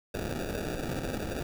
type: noise with sample-and-hold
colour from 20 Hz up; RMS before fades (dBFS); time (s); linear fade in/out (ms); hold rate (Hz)
white; -34; 0.14-1.43; 5; 1050
effects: none